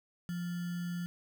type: tone with sample-and-hold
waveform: sine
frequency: 174.61 Hz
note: F3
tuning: in tune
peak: -34 dBFS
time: 0.29-1.06 s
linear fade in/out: 0 ms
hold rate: 1575 Hz
effects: none